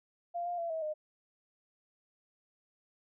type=tone with pitch steps; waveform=sine; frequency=693 / 703 / 677 / 643 / 613 Hz; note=F5 / F5 / E5 / E5 / D#5; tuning=-14 / +11 / +46 / -43 / -26 cents; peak=-33 dBFS; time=0.34-0.94 s; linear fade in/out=20 ms; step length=120 ms; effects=none